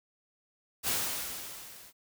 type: noise with level ramp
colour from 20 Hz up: white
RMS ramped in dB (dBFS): -28 to -53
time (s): 0.83-1.93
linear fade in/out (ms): 50
effects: none